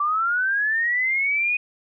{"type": "linear sweep", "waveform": "sine", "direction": "up", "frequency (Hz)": [1152, 2489], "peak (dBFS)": -19, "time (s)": [0, 1.57], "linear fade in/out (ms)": 5, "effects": []}